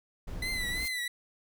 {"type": "noise", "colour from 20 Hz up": "brown", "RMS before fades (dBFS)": -38, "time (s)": [0.27, 0.86], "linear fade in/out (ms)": 10}
{"type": "tone with vibrato", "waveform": "30% pulse", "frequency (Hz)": 2007, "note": "B6", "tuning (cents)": 27, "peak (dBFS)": -29, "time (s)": [0.42, 1.08], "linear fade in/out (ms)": 5, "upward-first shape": "triangle", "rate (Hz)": 2.9, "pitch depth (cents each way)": 74}
{"type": "noise with exponential growth", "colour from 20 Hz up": "blue", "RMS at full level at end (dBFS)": -38, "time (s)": [0.59, 0.88], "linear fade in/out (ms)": 0, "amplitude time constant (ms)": 63}
{"effects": []}